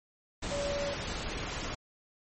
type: tone in noise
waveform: sine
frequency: 570 Hz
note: C#5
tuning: 48 cents sharp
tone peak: -32 dBFS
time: 0.51-0.94 s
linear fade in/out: 10 ms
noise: pink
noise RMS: -36 dBFS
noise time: 0.42-1.75 s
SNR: +1 dB
effects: low-pass 11000 Hz 12 dB/octave + MP3 32 kbps